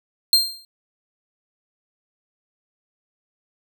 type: tone with exponential decay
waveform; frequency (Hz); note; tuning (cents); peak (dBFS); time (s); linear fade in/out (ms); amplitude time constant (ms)
40% pulse; 4186; C8; 0; -8; 0.33-0.65; 1; 68
effects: none